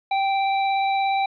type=tone with vibrato; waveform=square; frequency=782 Hz; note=G5; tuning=4 cents flat; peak=-20 dBFS; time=0.11-1.26 s; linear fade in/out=5 ms; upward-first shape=triangle; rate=17 Hz; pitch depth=9 cents each way; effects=resampled to 11025 Hz + 10-bit